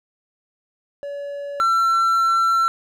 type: tone pair in turn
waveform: triangle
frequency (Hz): 569 / 1348.6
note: C#5 / E6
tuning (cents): +45 / +39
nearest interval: octave + minor third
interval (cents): 1494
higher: second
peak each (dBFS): -25 / -13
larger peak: second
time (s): 1.03-1.6 / 1.6-2.68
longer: second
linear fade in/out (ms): 0
effects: none